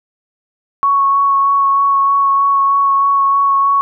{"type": "tone with vibrato", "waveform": "sine", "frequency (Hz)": 1108.7, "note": "C#6", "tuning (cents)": 0, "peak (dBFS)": -9, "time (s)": [0.83, 3.81], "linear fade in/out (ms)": 0, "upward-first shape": "sine", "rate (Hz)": 3.2, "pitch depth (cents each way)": 11, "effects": []}